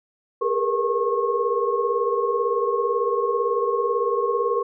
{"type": "tone cluster", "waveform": "sine", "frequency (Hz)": [407.6, 462.4, 480.4, 1088], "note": ["G#4", "A#4", "B4", "C#6"], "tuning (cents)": [-32, -14, -48, -33], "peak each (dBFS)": -25, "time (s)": [0.41, 4.63], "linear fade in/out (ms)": 10, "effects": []}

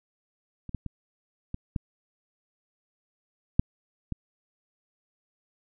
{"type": "clicks", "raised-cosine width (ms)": 5, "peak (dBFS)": [-26, -18, -22, -20, -15, -6, -18], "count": 7, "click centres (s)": [0.693, 0.747, 0.863, 1.544, 1.762, 3.595, 4.123], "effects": []}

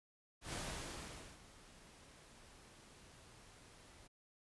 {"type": "noise with ADSR envelope", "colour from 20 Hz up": "pink", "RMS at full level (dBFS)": -43, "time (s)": [0.41, 4.08], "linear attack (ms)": 120, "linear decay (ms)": 850, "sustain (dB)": -18, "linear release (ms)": 17, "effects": ["resampled to 24000 Hz"]}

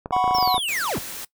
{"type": "clicks", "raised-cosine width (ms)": 1, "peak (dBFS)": -15, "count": 12, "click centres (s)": [0.059, 0.108, 0.165, 0.242, 0.278, 0.31, 0.349, 0.385, 0.427, 0.476, 0.544, 0.58]}
{"type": "chord", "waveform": "triangle", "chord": "F# suspended fourth", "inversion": "none", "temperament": "equal", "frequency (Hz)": [740, 987.8, 1108.7], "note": ["F#5", "B5", "C#6"], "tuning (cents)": [0, 0, 0], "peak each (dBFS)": [-18, -22, -24], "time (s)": [0.12, 0.58], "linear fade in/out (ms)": 10}
{"type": "linear sweep", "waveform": "square", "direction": "down", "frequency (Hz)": [5588, 37], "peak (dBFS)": -24, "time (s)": [0.34, 0.99], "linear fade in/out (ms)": 10}
{"type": "noise", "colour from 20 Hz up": "white", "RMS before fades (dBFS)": -34, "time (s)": [0.68, 1.25], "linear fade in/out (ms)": 5}
{"effects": ["noise-tail reverb RT60 0.1 s tail -20 dB re dry"]}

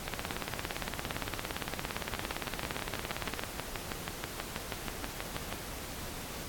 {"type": "two click trains", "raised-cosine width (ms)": 0.3, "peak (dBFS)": [-17, -18], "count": [59, 22], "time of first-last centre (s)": [[0.08, 3.394], [2.15, 5.526]], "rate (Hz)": [17.5, 6.22], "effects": ["pink hiss -42 dBFS RMS until 6.48 s", "AAC 64 kbps"]}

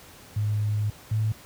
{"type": "tone pair in turn", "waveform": "sine", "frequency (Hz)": [105.3, 108.7], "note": ["G#2", "A2"], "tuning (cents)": [24, -21], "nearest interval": "minor second", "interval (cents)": 55, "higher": "second", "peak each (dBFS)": [-22, -21], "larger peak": "second", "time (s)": [[0.36, 0.9], [1.11, 1.32]], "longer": "first", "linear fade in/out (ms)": 5, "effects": ["pink hiss -48 dBFS RMS until 1.45 s", "high-pass 60 Hz 12 dB/octave"]}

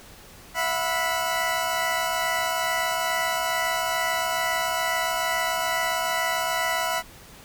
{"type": "chord", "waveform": "20% pulse", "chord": "E suspended second", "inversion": "none", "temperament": "equal with one note detuned", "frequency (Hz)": [659.3, 726.4, 987.8], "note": ["E5", "F#5", "B5"], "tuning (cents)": [0, -32, 0], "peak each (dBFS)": [-23, -24, -22], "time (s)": [0.54, 7.03], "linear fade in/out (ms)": 50, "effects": ["pink hiss -47 dBFS RMS until 7.44 s"]}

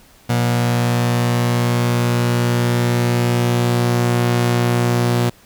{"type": "tone pair together", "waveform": "sawtooth", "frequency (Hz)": [120, 179.94], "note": ["B2", "F#3"], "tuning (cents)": [-49, -48], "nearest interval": "perfect fifth", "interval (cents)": 701, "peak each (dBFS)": [-11, -20], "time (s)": [0.29, 5.3], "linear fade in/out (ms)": 10, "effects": ["pink hiss -49 dBFS RMS until 5.45 s"]}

